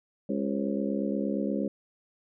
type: harmonic tone with a mistuned harmonic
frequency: 68.5 Hz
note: C#2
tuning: 20 cents flat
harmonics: 3 / 4 / 5 / 6 / 7 / 8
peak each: -30 / -32 / -36 / -37 / -39 / -36 dBFS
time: 0.29-1.68 s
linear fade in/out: 5 ms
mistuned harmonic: 7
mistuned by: +81 cents
effects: none